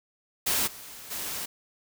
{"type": "noise with level steps", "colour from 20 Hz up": "white", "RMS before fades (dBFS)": [-26, -44, -34], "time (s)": [0.46, 1.46], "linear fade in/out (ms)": 10, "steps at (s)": [0.66, 1.1], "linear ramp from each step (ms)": 20, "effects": []}